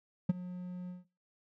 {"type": "tone with ADSR envelope", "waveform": "triangle", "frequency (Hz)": 180, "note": "F#3", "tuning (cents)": -47, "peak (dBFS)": -19, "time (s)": [0.29, 1.05], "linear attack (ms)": 7, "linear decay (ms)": 21, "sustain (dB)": -17, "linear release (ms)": 160, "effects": ["noise-tail reverb RT60 0.3 s tail -21 dB re dry"]}